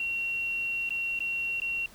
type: tone with dropouts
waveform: sine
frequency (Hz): 2740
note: F7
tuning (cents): -34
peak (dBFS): -28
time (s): 0-1.86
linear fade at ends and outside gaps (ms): 2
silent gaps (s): 0.892-0.905 / 1.191-1.204 / 1.601-1.618
effects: pink hiss -53 dBFS RMS until 1.94 s